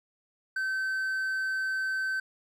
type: tone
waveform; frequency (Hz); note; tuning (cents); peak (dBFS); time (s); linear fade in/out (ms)
triangle; 1540; G6; -31; -26; 0.56-2.2; 5
effects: none